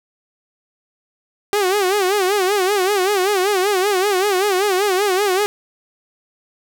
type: tone with vibrato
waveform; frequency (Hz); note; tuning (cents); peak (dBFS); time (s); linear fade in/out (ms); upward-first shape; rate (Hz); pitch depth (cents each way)
sawtooth; 390; G4; -9; -11; 1.53-5.46; 0; sine; 5.2; 130
effects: none